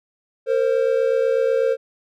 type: tone pair together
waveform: triangle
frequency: 459.9 / 528 Hz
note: A#4 / C5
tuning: -23 / +16 cents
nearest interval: major second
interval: 239 cents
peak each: -17 dBFS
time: 0.46-1.77 s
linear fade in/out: 50 ms
effects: none